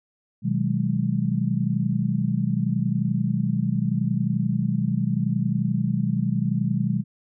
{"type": "chord", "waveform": "sine", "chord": "G# minor seventh", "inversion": "first", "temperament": "just", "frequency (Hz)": [124.59, 155.74, 186.89, 207.7], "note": ["B2", "D#3", "F#3", "G#3"], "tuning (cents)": [16, 2, 18, 0], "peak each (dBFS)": -26, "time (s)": [0.42, 7.04], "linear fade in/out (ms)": 50, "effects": []}